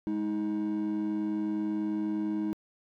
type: tone pair together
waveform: triangle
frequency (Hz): 207.9 / 316.4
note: G#3 / D#4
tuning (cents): +2 / +29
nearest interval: perfect fifth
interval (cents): 727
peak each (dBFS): -30 / -27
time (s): 0.07-2.53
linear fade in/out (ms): 0
effects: tanh soft clip ceiling -22 dBFS